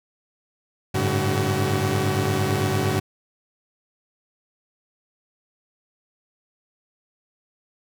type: tone cluster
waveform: sawtooth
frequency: 97.3 / 106.1 / 142.6 / 377.6 Hz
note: G2 / G#2 / C#3 / F#4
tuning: -12 / +38 / +49 / +35 cents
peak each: -22 dBFS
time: 0.94-3 s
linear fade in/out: 10 ms
effects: none